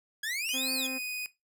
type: exponential two-way sweep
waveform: sawtooth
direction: up then down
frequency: 1639 to 4699 to 3263 Hz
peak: -28 dBFS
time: 0.23-0.87 s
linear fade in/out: 5 ms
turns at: 0.73 s
type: tone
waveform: sawtooth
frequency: 2489 Hz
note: D#7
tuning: in tune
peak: -30 dBFS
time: 0.49-1.26 s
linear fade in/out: 0 ms
type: harmonic tone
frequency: 261.6 Hz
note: C4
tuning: in tune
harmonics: 1 / 2 / 3 / 4 / 5 / 6 / 7 / 8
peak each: -37 / -44 / -50 / -54 / -55 / -55 / -55 / -58 dBFS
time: 0.53-0.99 s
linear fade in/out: 20 ms
effects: noise-tail reverb RT60 0.2 s tail -17 dB re dry